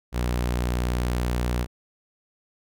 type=tone; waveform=sawtooth; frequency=60.7 Hz; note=B1; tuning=29 cents flat; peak=-19 dBFS; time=0.12-1.67 s; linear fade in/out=50 ms; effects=none